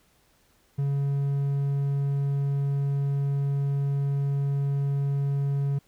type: tone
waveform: triangle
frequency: 140 Hz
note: C#3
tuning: 18 cents sharp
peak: -21 dBFS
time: 0.78-5.79 s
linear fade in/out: 10 ms
effects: pink hiss -64 dBFS RMS until 5.87 s